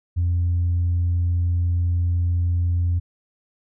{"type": "tone", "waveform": "sine", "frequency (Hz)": 87, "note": "F2", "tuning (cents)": -6, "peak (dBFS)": -16, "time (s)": [0.16, 3], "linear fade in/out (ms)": 20, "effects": ["tanh soft clip ceiling -15 dBFS"]}